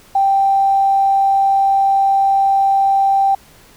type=tone with tanh clipping; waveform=triangle; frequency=784 Hz; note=G5; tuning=in tune; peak=-10 dBFS; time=0.15-3.35 s; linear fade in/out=5 ms; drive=3 dB; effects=pink hiss -46 dBFS RMS until 3.76 s